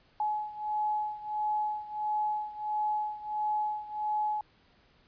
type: beating tone pair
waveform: sine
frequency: 847 / 848.5 Hz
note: G#5 / G#5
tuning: +34 / +37 cents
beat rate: 1.5 Hz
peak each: -31 / -34 dBFS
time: 0.2-4.41 s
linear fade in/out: 2 ms
effects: pink hiss -64 dBFS RMS until 5.07 s + resampled to 11025 Hz